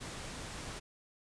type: low-pass noise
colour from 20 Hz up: pink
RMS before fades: -44 dBFS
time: 0-0.8 s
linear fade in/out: 20 ms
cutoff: 9600 Hz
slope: 48 dB/octave
effects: none